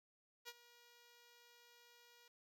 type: tone with ADSR envelope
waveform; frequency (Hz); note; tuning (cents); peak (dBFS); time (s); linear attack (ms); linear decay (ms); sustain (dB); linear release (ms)
5% pulse; 477.8; A#4; +43; -36; 0.45-2.28; 34; 42; -17; 3
effects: none